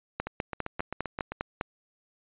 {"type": "two click trains", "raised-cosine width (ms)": 0.5, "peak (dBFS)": [-18, -14], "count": [9, 8], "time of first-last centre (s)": [[0.27, 1.32], [0.2, 1.611]], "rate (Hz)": [7.62, 4.96], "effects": ["resampled to 8000 Hz"]}